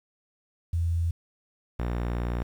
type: tone pair in turn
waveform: sine / sawtooth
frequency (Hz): 84.3 / 59.61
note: E2 / A#1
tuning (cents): +39 / +39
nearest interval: tritone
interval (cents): 600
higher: first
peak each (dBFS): -23 / -23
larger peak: neither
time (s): 0.73-1.11 / 1.79-2.43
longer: second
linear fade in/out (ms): 5
effects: low-pass 2000 Hz 12 dB/octave + 9-bit